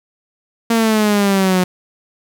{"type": "exponential sweep", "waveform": "sawtooth", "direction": "down", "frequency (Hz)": [231.4, 180.6], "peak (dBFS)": -8, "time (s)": [0.7, 1.64], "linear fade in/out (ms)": 5, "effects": []}